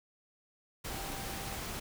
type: tone in noise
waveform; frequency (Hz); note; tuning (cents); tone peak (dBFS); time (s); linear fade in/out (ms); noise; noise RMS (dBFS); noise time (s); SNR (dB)
sine; 784; G5; 0; -47; 0.9-1.56; 10; pink; -40; 0.84-1.8; -10
effects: none